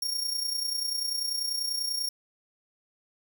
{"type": "tone with amplitude modulation", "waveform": "sawtooth", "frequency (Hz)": 5550, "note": "F8", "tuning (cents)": -12, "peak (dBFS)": -23, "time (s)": [0.02, 2.09], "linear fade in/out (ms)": 5, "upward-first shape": "sine", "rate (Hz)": 30.2, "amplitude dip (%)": 60, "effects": ["9-bit"]}